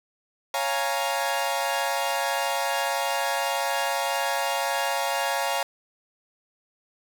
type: chord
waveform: sawtooth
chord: Bb minor seventh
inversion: first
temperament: equal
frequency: 554.4 / 698.5 / 830.6 / 932.3 Hz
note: Db5 / F5 / Ab5 / Bb5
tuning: 0 / 0 / 0 / 0 cents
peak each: -26 dBFS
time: 0.54-5.63 s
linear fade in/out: 2 ms
effects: none